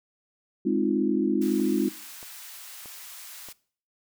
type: chord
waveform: sine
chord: F minor seventh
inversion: first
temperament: equal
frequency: 207.7 / 261.6 / 311.1 / 349.2 Hz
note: Ab3 / C4 / Eb4 / F4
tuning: 0 / 0 / 0 / 0 cents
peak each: -27 dBFS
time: 0.65-1.89 s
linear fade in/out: 10 ms
type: high-pass noise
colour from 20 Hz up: white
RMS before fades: -43 dBFS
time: 1.41-3.53 s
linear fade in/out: 10 ms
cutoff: 1000 Hz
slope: 12 dB/octave
type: click train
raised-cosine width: 1 ms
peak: -32 dBFS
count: 4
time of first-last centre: 1.6-3.487 s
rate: 1.59 Hz
effects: noise-tail reverb RT60 0.5 s tail -21 dB re dry